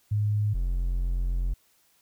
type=tone pair in turn; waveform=sine / triangle; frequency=104.7 / 44.02 Hz; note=G#2 / F1; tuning=+15 / +14 cents; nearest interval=octave + minor third; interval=1501 cents; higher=first; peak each=-22 dBFS; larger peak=neither; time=0.11-0.54 / 0.54-1.54 s; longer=second; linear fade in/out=10 ms; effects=white hiss -65 dBFS RMS until 2.01 s